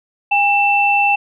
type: tone pair together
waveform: sine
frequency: 810 / 2670 Hz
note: G#5 / E7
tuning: -43 / +22 cents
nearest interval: octave + major sixth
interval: 2065 cents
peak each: -14 dBFS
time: 0.31-1.16 s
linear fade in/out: 10 ms
effects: none